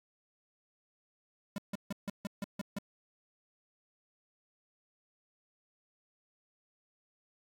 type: tone bursts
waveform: square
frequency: 200.5 Hz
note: G3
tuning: 39 cents sharp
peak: -35 dBFS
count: 8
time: 1.56-2.786 s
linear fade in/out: 2 ms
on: 22 ms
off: 150 ms
effects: AAC 48 kbps